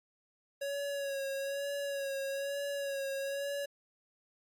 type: tone with vibrato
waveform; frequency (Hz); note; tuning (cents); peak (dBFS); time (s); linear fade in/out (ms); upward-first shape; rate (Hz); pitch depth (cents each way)
square; 556; C#5; +5; -35; 0.61-3.66; 10; sine; 1.1; 33
effects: AAC 64 kbps